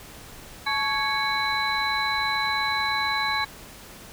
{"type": "tone cluster", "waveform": "sine", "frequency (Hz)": [863, 1113, 1659, 2223, 3988], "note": ["A5", "C#6", "G#6", "C#7", "B7"], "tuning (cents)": [-34, 7, -2, 4, 16], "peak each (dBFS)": -29, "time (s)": [0.66, 3.45], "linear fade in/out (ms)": 10, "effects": ["pink hiss -44 dBFS RMS until 4.12 s"]}